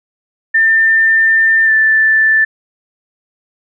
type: tone with pitch glide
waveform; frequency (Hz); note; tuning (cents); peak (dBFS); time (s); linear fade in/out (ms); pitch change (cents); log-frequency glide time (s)
sine; 1795 to 1762.1; A6 to A6; +34 to +2; -7; 0.54-2.45; 10; -32; 1.65-1.71
effects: none